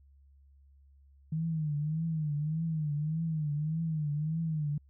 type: tone with vibrato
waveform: sine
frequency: 155.1 Hz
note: D#3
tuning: 5 cents flat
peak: -29 dBFS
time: 1.32-4.78 s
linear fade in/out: 5 ms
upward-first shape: triangle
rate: 1.7 Hz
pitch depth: 120 cents each way
effects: added 69 Hz sine -57 dBFS peak until 4.89 s